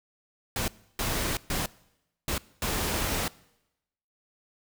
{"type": "noise bursts at uneven times", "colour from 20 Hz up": "pink", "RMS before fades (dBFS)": -29, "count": 5, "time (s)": [[0.56, 0.68], [0.99, 1.37], [1.5, 1.66], [2.28, 2.38], [2.62, 3.28]], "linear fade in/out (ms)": 2, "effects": ["noise-tail reverb RT60 0.9 s tail -22 dB re dry"]}